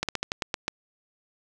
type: slowing click train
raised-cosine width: 0.2 ms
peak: -9 dBFS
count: 8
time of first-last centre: 0.03-0.681 s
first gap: 57 ms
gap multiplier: 1.16
effects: none